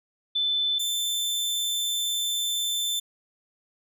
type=tone pair in turn; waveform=sine / sawtooth; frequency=3520 / 3542 Hz; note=A7 / A7; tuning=0 / +11 cents; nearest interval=unison; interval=11 cents; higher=second; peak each=-22 dBFS; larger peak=neither; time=0.35-0.79 / 0.79-3 s; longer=second; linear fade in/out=10 ms; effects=none